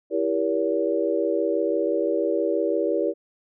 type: chord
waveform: sine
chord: E diminished seventh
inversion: none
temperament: just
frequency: 329.6 / 395.6 / 474.7 / 569.6 Hz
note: E4 / G4 / Bb4 / Db5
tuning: 0 / +16 / +31 / +47 cents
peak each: -26 dBFS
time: 0.1-3.14 s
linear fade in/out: 50 ms
effects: none